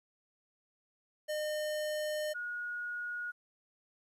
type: tone pair in turn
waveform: square / sine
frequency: 608 / 1446.1 Hz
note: D#5 / F#6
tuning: -40 / -40 cents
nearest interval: octave + minor third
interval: 1500 cents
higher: second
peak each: -34 / -36 dBFS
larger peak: first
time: 1.28-2.34 / 2.34-3.32 s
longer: first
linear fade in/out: 20 ms
effects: resampled to 32000 Hz + 12-bit